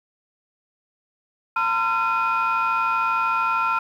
sine tone cluster, 908 / 1021 / 1367 / 2479 Hz, A#5 / C6 / F6 / D#7, -46 / -43 / -37 / -7 cents, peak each -25 / -26 / -20 / -28 dBFS, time 1.56-3.79 s, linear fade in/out 5 ms, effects tanh soft clip ceiling -13 dBFS + 9-bit

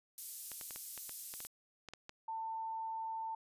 white high-pass noise, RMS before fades -45 dBFS, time 0.18-1.47 s, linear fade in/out 0 ms, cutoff 6900 Hz, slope 12 dB/octave
clicks, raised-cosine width 0.2 ms, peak -30 dBFS, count 12, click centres 0.517 / 0.612 / 0.708 / 0.76 / 0.977 / 1.094 / 1.339 / 1.404 / 1.45 / 1.887 / 1.936 / 2.094 s
sine tone, 894 Hz, A5, 27 cents sharp, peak -38 dBFS, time 2.28-3.35 s, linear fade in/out 5 ms
effects resampled to 32000 Hz

